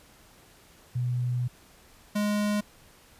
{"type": "tone pair in turn", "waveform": ["sine", "square"], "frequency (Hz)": [123.47, 207.7], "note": ["B2", "G#3"], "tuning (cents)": [0, 0], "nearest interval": "major sixth", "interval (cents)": 900, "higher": "second", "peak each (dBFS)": -25, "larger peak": "neither", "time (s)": [[0.95, 1.48], [2.15, 2.61]], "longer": "first", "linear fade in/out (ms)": 10, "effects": ["pink hiss -56 dBFS RMS until 3.19 s", "resampled to 32000 Hz"]}